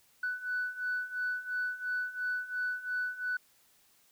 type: beating tone pair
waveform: sine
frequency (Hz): 1488 / 1490.9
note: F#6 / F#6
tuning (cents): +9 / +13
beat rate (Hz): 2.9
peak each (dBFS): -36 / -33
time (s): 0.23-3.37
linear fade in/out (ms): 5
effects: tanh soft clip ceiling -26 dBFS + white hiss -66 dBFS RMS until 4.11 s